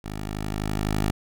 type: tone with level ramp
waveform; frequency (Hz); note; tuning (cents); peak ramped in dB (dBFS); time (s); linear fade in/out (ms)
10% pulse; 51.91; G#1; 0; -24 to -13; 0.04-1.11; 5
effects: none